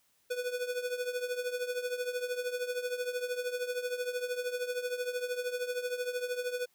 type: tone with tremolo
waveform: square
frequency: 494.4 Hz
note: B4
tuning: 2 cents sharp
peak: -30 dBFS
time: 0.3-6.66 s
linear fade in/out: 10 ms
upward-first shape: triangle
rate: 13 Hz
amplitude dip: 80%
effects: white hiss -71 dBFS RMS until 6.74 s

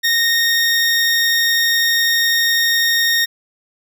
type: tone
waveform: 20% pulse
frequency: 1852 Hz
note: A#6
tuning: 12 cents flat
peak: -8 dBFS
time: 0.03-3.26 s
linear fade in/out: 20 ms
effects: none

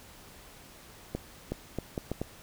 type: accelerating click train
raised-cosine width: 2 ms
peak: -18 dBFS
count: 6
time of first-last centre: 1.15-2.216 s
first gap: 370 ms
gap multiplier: 0.72
effects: pink hiss -52 dBFS RMS until 2.42 s

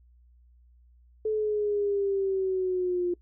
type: exponential sweep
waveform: sine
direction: down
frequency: 435.3 to 350.7 Hz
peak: -24 dBFS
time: 1.25-3.14 s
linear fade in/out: 5 ms
effects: noise-tail reverb RT60 0.1 s tail -22 dB re dry + added 60 Hz sine -55 dBFS peak until 3.21 s

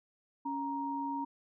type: tone pair together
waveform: sine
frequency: 278.4 / 937 Hz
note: C#4 / A#5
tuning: +8 / +9 cents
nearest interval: octave + major sixth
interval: 2101 cents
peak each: -37 / -35 dBFS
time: 0.45-1.25 s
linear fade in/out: 10 ms
effects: none

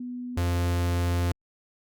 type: tone pair in turn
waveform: sine / 45% pulse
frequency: 246.9 / 87.29 Hz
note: B3 / F2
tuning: 0 / 0 cents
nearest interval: octave + tritone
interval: 1800 cents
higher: first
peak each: -32 / -23 dBFS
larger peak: second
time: 0-0.37 / 0.37-1.32 s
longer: second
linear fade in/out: 5 ms
effects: Opus 48 kbps

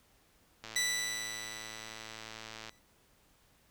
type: click train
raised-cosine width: 0.2 ms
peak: -27 dBFS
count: 229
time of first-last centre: 0.64-2.694 s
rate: 111 Hz
type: tone with exponential decay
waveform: 15% pulse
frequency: 1975.5 Hz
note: B6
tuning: in tune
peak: -22 dBFS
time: 0.76-2.79 s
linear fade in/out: 2 ms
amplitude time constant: 440 ms
effects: pink hiss -67 dBFS RMS until 3.7 s

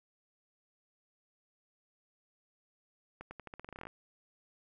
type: accelerating click train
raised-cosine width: 0.5 ms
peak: -30 dBFS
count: 15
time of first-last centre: 3.21-3.87 s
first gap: 100 ms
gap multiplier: 0.87
effects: none

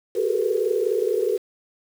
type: tone cluster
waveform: sine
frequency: 373 / 405.2 / 430.2 / 449.6 / 488.6 Hz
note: F#4 / G#4 / A4 / A4 / B4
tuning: +14 / -43 / -39 / +37 / -19 cents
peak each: -26 dBFS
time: 0.15-1.38 s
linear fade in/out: 10 ms
effects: 7-bit

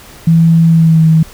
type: tone with pitch glide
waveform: sine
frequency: 164.81 to 159.93 Hz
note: E3 to D#3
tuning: 0 to +48 cents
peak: -4 dBFS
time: 0.27-1.23 s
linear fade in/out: 5 ms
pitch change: -52 cents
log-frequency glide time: 0.69-1.04 s
effects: pink hiss -36 dBFS RMS until 1.33 s

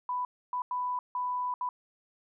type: tone bursts at uneven times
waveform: sine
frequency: 993 Hz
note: B5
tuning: 9 cents sharp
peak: -29 dBFS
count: 5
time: 0.09-0.25 / 0.53-0.62 / 0.71-0.99 / 1.15-1.54 / 1.61-1.69 s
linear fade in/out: 2 ms
effects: none

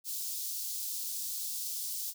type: high-pass noise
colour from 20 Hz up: white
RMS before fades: -37 dBFS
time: 0.04-2.14 s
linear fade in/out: 50 ms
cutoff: 4200 Hz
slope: 24 dB/octave
effects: none

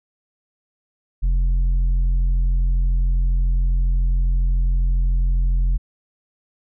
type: tone with tanh clipping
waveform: sine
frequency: 43.65 Hz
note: F1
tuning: in tune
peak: -16 dBFS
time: 1.22-5.78 s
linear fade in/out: 20 ms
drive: 5 dB
effects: none

